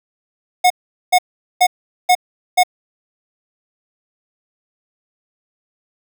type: tone bursts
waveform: square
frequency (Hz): 726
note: F#5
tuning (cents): -33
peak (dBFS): -9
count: 5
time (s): 0.64-2.635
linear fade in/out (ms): 10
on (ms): 63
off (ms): 420
effects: none